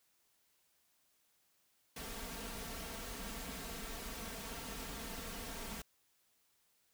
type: noise with comb filter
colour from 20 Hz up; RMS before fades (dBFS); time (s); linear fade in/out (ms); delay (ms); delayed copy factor
pink; -45; 1.96-5.82; 5; 4.4; +0.7
effects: white hiss -75 dBFS RMS until 6.93 s